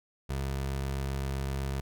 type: tone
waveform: 25% pulse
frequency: 67.8 Hz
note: C#2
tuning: 38 cents flat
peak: -27 dBFS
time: 0.29-1.81 s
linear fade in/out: 10 ms
effects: none